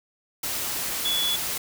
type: tone in noise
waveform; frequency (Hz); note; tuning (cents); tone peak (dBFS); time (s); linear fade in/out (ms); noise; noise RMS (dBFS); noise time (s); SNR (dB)
sine; 3411; G#7; +46; -23; 1.05-1.36; 5; white; -29; 0.43-1.58; +3
effects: none